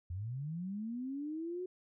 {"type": "linear sweep", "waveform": "sine", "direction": "up", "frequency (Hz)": [82.41, 371.2], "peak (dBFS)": -37, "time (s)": [0.1, 1.66], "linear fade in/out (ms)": 5, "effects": []}